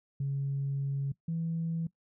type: tone pair in turn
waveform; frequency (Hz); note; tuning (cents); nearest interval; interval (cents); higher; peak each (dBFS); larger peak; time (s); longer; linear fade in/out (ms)
sine; 138.59 / 164.89; C#3 / E3; 0 / +1; minor third; 301; second; -28 / -29; first; 0.2-1.12 / 1.28-1.87; first; 5
effects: noise-tail reverb RT60 0.1 s tail -20 dB re dry + tanh soft clip ceiling -25 dBFS